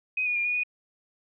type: tone with pitch steps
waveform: sine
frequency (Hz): 2514 / 2451 / 2401 / 2453 / 2469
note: D#7 / D#7 / D7 / D#7 / D#7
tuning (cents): +17 / -27 / +38 / -25 / -14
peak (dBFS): -24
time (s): 0.17-0.635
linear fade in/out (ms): 5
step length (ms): 93
effects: none